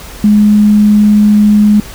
sine tone, 209.3 Hz, G#3, 14 cents sharp, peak -3 dBFS, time 0.24-1.8 s, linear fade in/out 2 ms, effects added 50 Hz sine -32 dBFS peak until 1.94 s + pink hiss -30 dBFS RMS until 1.94 s

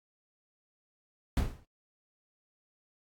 brown noise with exponential decay, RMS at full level -23 dBFS, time 1.37-1.65 s, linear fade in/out 1 ms, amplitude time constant 60 ms, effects noise-tail reverb RT60 0.1 s tail -18 dB re dry + AAC 64 kbps

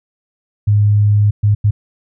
sine tone bursts at uneven times, 103.83 Hz, G#2, in tune, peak -8 dBFS, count 3, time 0.67-1.31 / 1.43-1.55 / 1.64-1.71 s, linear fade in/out 10 ms, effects none

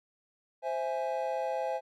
triangle chord, C augmented, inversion none, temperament equal, 523.3 / 659.3 / 830.6 Hz, C5 / E5 / G#5, 0 / 0 / 0 cents, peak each -32 / -33 / -33 dBFS, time 0.62-1.81 s, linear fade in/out 50 ms, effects none

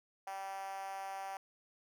5% pulse tone with high-pass filter, 194.1 Hz, G3, 17 cents flat, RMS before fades -43 dBFS, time 0.27-1.37 s, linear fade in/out 2 ms, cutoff 730 Hz, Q 9.2, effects none

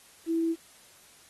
sine tone with quantisation, 329.6 Hz, E4, in tune, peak -24 dBFS, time 0.26-0.56 s, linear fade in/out 50 ms, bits 9, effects white hiss -56 dBFS RMS until 1.29 s + AAC 32 kbps

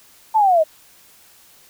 sine linear sweep, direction down, 902 to 606 Hz, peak -11 dBFS, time 0.34-0.64 s, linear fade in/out 20 ms, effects white hiss -50 dBFS RMS until 1.69 s

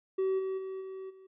triangle tone with level steps, 381 Hz, G4, 49 cents flat, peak -24 / -29 / -34 / -37 / -49 dBFS, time 0.18-1.27 s, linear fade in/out 10 ms, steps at 0.38 / 0.57 / 0.8 / 1.09 s, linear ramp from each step 20 ms, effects tanh soft clip ceiling -20 dBFS + resampled to 8000 Hz

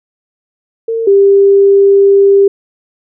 sine tone pair in turn, 454.5 / 396.5 Hz, A#4 / G4, -44 / +20 cents, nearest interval major second, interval 236 cents, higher first, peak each -12 / -3 dBFS, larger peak second, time 0.88-1.07 / 1.07-2.48 s, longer second, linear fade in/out 5 ms, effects none

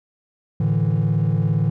triangle chord, A suspended fourth, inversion none, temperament equal with one note detuned, 110 / 146.83 / 164.34 Hz, A2 / D3 / E3, 0 / 0 / -5 cents, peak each -18 dBFS, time 0.6-1.7 s, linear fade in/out 5 ms, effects tanh soft clip ceiling -10 dBFS

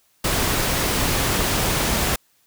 pink noise, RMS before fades -21 dBFS, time 0.24-2.16 s, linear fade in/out 5 ms, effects white hiss -62 dBFS RMS until 2.46 s

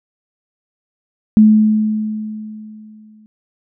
sine tone with exponential decay, 215.1 Hz, A3, 39 cents flat, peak -3 dBFS, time 1.37-3.26 s, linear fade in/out 0 ms, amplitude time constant 410 ms, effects none

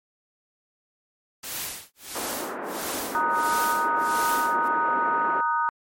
white noise with tremolo, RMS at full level -31 dBFS, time 1.43-4.68 s, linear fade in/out 5 ms, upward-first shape sine, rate 1.5 Hz, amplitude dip 100%
pink band-pass noise, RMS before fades -33 dBFS, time 2.15-5.41 s, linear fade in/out 5 ms, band 260 to 1600 Hz, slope 24 dB/octave
sine chord, D# minor, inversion second, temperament just, 933.4 / 1244.5 / 1493.4 Hz, A#5 / D#6 / F#6, +2 / 0 / +16 cents, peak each -24 / -25 / -29 dBFS, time 3.15-5.69 s, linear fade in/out 0 ms
effects MP3 64 kbps

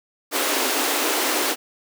pink high-pass noise, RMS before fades -22 dBFS, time 0.31-1.56 s, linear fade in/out 50 ms, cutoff 260 Hz, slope 96 dB/octave, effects none

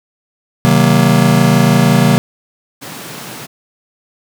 square chord, C half-diminished seventh, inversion none, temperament just, 130.81 / 156.98 / 188.37 / 235.5 Hz, C3 / Eb3 / Gb3 / Bb3, 0 / +16 / +31 / +18 cents, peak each -14 dBFS, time 0.65-2.18 s, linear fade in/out 0 ms
pink high-pass noise, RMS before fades -29 dBFS, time 2.81-3.47 s, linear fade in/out 20 ms, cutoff 110 Hz, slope 48 dB/octave
effects none

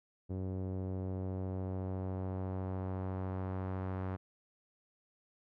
sawtooth tone with low-pass filter sweep, 93.9 Hz, F#2, 26 cents sharp, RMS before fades -38 dBFS, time 0.29-4.17 s, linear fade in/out 20 ms, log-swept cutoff 440 to 1300 Hz, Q 1.1, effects none

